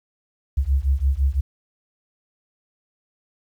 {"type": "beating tone pair", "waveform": "sine", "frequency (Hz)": [65.41, 71.31], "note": ["C2", "C#2"], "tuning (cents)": [0, 50], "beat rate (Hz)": 5.9, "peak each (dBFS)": -20, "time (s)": [0.57, 1.41], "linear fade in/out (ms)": 10, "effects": ["9-bit"]}